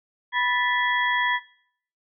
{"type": "tone cluster", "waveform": "sine", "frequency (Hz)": [983, 1757, 1974, 3306], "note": ["B5", "A6", "B6", "G#7"], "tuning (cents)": [-8, -3, -1, -9], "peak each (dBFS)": [-25, -25, -26, -31], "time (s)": [0.32, 1.4], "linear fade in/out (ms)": 50, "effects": ["noise-tail reverb RT60 0.6 s tail -19 dB re dry"]}